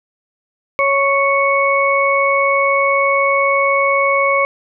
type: harmonic tone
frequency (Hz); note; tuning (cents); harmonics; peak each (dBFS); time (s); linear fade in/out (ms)
554; C#5; -1; 1 / 2 / 4; -16 / -16 / -16; 0.79-4.45; 0
effects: none